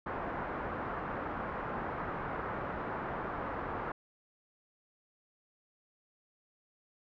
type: low-pass noise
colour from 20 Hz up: white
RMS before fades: -38 dBFS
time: 0.06-3.92 s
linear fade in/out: 5 ms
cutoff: 1400 Hz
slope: 24 dB/octave
effects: none